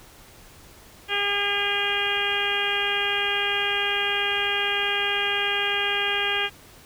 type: harmonic tone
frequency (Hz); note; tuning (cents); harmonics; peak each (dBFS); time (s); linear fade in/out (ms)
404.8; G#4; -44; 1 / 2 / 3 / 4 / 5 / 6 / 7 / 8; -32 / -32 / -34 / -28 / -32 / -29 / -29 / -29; 1.08-6.5; 50
effects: pink hiss -49 dBFS RMS until 6.85 s